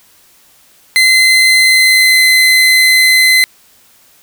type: tone with pitch glide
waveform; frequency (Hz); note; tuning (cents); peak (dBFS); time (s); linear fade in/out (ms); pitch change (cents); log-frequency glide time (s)
30% pulse; 2058 to 2045; C7 to C7; -29 to -40; -3; 0.96-3.44; 0; -11; 1.52-2.23
effects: white hiss -47 dBFS RMS until 4.22 s